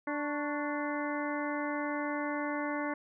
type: harmonic tone with a mistuned harmonic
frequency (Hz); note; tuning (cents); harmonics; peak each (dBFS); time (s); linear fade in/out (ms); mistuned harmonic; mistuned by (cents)
293.7; D4; 0; 1 / 2 / 3 / 4 / 5 / 6 / 7; -35 / -38 / -40 / -41 / -42 / -43 / -43; 0.07-2.94; 5; 4; -86
effects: none